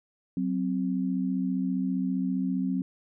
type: tone pair together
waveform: sine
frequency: 186.55 / 261.6 Hz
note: F#3 / C4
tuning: +14 / 0 cents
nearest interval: tritone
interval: 586 cents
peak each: -28 dBFS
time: 0.37-2.82 s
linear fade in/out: 2 ms
effects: none